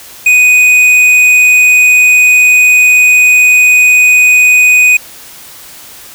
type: tone with tanh clipping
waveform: sine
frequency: 2489 Hz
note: D#7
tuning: in tune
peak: -4 dBFS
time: 0.26-4.97 s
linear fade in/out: 5 ms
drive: 9 dB
effects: white hiss -32 dBFS RMS until 6.14 s